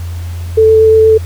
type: tone with vibrato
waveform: sine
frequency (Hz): 440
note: A4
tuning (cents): 0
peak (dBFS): -3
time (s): 0.57-1.18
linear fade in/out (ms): 10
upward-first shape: sine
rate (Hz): 8.4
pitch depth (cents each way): 8
effects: added 86 Hz sine -18 dBFS peak until 1.25 s + pink hiss -36 dBFS RMS until 1.25 s